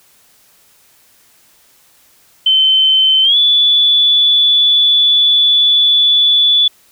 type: tone with pitch glide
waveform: sine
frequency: 3076 to 3453 Hz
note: G7 to A7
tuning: -33 to -33 cents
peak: -7 dBFS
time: 2.46-6.68 s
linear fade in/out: 5 ms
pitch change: +200 cents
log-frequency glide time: 3.23-3.37 s
effects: white hiss -50 dBFS RMS until 6.91 s